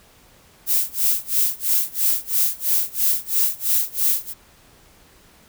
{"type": "noise with tremolo", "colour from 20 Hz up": "violet", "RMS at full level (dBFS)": -17, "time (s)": [0.66, 4.34], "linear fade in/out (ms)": 50, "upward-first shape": "sine", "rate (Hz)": 3, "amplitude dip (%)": 95, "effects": ["pink hiss -52 dBFS RMS until 5.48 s"]}